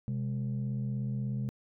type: tone pair together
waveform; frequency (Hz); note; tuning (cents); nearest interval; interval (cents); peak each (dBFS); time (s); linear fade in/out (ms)
sine; 128.46 / 205.1; C3 / G#3; -31 / -21; minor sixth; 810; -30 / -34; 0.08-1.49; 0
effects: tanh soft clip ceiling -27 dBFS